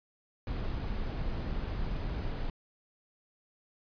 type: noise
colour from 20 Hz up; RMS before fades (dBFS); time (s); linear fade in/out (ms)
brown; -34; 0.47-2.5; 2
effects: resampled to 11025 Hz